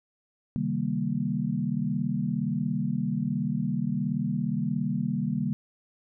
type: chord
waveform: sine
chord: C minor seventh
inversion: none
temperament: equal with one note detuned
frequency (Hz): 134.18 / 155.56 / 196 / 233.1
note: C3 / Eb3 / G3 / Bb3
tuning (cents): +44 / 0 / 0 / 0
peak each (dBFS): -33 / -31 / -30 / -30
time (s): 0.56-5.53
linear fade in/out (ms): 0
effects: none